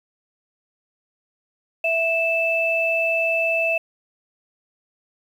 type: tone pair together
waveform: sine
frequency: 659.3 / 2635 Hz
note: E5 / E7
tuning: 0 / -1 cents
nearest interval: 2 octaves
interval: 2399 cents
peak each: -22 / -20 dBFS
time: 1.84-3.78 s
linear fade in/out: 5 ms
effects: 8-bit